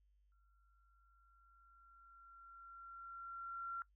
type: tone with exponential growth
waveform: sine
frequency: 1369 Hz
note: F6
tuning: 35 cents flat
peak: -40 dBFS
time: 0.32-3.82 s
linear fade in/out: 1 ms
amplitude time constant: 760 ms
effects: noise-tail reverb RT60 0.1 s tail -19 dB re dry + added 50 Hz sine -70 dBFS peak until 3.95 s